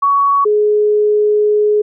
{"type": "tone pair in turn", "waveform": "sine", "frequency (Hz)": [1122, 420.3], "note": ["C#6", "G#4"], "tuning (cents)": [21, 21], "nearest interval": "octave + perfect fourth", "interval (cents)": 1700, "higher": "first", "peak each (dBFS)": -9, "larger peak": "neither", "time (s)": [[0.02, 0.45], [0.45, 1.82]], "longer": "second", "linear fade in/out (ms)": 10, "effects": []}